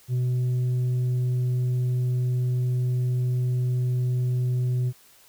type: tone with tanh clipping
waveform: sine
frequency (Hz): 125.1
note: B2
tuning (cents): +23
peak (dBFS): -22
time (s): 0.08-4.93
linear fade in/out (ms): 50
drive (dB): 3
effects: white hiss -55 dBFS RMS until 5.28 s